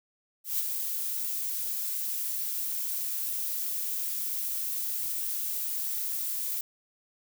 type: noise with ADSR envelope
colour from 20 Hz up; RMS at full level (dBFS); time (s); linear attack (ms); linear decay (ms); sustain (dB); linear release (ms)
violet; -27; 0.44-6.61; 150; 21; -5; 4
effects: none